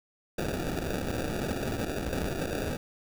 violet noise with sample-and-hold, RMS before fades -32 dBFS, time 0.38-2.77 s, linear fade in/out 5 ms, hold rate 1050 Hz, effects none

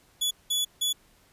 sawtooth tone bursts at uneven times, 3417 Hz, G#7, 49 cents sharp, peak -21 dBFS, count 3, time 0.21-0.31 / 0.5-0.65 / 0.81-0.93 s, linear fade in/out 10 ms, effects pink hiss -61 dBFS RMS until 1.32 s + resampled to 32000 Hz

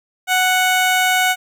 15% pulse tone, 740 Hz, F#5, in tune, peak -7 dBFS, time 0.27-1.36 s, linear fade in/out 50 ms, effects none

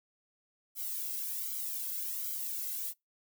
violet noise with flanger, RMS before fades -37 dBFS, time 0.75-2.94 s, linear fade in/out 50 ms, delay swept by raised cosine 1.1 to 1.7 ms, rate 1.3 Hz, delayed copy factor -0.95, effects noise-tail reverb RT60 0.2 s tail -26 dB re dry

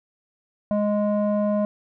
square tone with low-pass filter, 207.7 Hz, G#3, in tune, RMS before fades -22 dBFS, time 0.71-1.65 s, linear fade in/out 0 ms, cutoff 760 Hz, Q 7.4, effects none

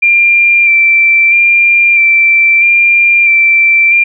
sine tone with vibrato, 2366 Hz, D7, 12 cents sharp, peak -4 dBFS, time 0.02-4.04 s, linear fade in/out 10 ms, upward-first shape square, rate 0.77 Hz, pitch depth 17 cents each way, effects none

